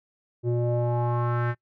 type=tone with low-pass filter sweep; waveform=square; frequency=120 Hz; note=B2; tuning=49 cents flat; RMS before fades=-25 dBFS; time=0.43-1.55 s; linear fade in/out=50 ms; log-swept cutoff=410 to 1700 Hz; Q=3.5; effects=noise-tail reverb RT60 0.1 s tail -24 dB re dry